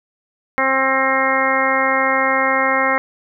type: harmonic tone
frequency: 266.1 Hz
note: C4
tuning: 29 cents sharp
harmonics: 1 / 2 / 3 / 4 / 5 / 6 / 7 / 8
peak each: -26 / -21 / -23 / -21 / -22 / -27 / -21 / -21 dBFS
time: 0.58-2.98 s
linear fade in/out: 0 ms
effects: none